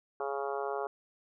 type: harmonic tone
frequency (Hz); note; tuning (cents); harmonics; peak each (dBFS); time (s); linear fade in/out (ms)
139; C#3; +5; 3 / 4 / 5 / 6 / 7 / 8 / 9 / 10; -36 / -40 / -39 / -40 / -46 / -42 / -46 / -46; 0.2-0.87; 2
effects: none